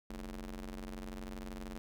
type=ring-modulated tone; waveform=sawtooth; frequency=92.8 Hz; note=F#2; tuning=6 cents sharp; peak=-35 dBFS; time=0.1-1.78 s; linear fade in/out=0 ms; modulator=129 Hz; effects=none